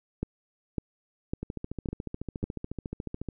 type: two click trains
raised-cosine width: 3 ms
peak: -21 / -16 dBFS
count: 27 / 5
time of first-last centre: 1.43-3.287 / 0.23-2.44 s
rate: 14 / 1.81 Hz
effects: none